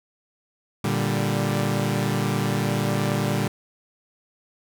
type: chord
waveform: sawtooth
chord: G minor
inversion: first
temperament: equal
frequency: 116.54 / 146.83 / 196 Hz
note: Bb2 / D3 / G3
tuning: 0 / 0 / 0 cents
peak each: -22 dBFS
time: 0.84-3.48 s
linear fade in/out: 5 ms
effects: none